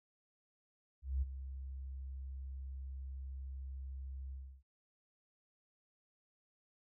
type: tone with ADSR envelope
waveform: sine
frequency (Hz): 66.6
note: C2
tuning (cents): +31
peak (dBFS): -30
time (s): 1.02-4.63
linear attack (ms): 200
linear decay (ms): 21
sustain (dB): -12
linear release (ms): 310
effects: none